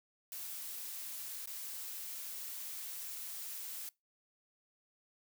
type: noise with dropouts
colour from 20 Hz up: blue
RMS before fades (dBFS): -44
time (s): 0.32-3.89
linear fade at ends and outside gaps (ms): 1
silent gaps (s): 1.458-1.473
effects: noise-tail reverb RT60 0.2 s tail -22 dB re dry